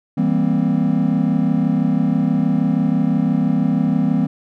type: chord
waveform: triangle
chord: C dominant seventh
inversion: first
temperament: just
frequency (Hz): 163.52 / 196.22 / 235.5 / 261.6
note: E3 / G3 / Bb3 / C4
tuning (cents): -14 / +2 / +18 / 0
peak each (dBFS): -18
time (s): 0.17-4.27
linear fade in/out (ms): 10
effects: none